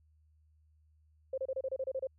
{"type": "tone bursts", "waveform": "sine", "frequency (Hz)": 528, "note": "C5", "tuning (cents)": 16, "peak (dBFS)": -32, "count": 10, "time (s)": [1.33, 2.071], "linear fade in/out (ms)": 5, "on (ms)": 48, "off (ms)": 29, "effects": ["added 77 Hz sine -64 dBFS peak until 2.18 s"]}